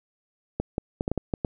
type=clicks; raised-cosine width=2 ms; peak=-12 dBFS; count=8; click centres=0.6 / 0.781 / 1.009 / 1.079 / 1.116 / 1.177 / 1.338 / 1.448 s; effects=none